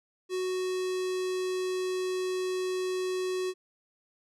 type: tone with notch filter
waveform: square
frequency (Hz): 370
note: F#4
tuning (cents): 0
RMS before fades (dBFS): -31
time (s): 0.29-3.54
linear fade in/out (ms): 50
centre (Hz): 1400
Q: 1.2
effects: low-pass 9000 Hz 12 dB/octave